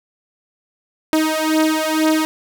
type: beating tone pair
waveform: sawtooth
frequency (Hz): 312.6 / 314.7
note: D#4 / D#4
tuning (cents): +8 / +20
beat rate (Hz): 2.1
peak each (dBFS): -14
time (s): 1.13-2.25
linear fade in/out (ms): 0
effects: none